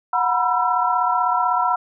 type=tone cluster; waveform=sine; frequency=733 / 959 / 995 / 1345 Hz; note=F#5 / A#5 / B5 / E6; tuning=-16 / +49 / +13 / +34 cents; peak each=-22 dBFS; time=0.13-1.76 s; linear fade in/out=5 ms; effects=none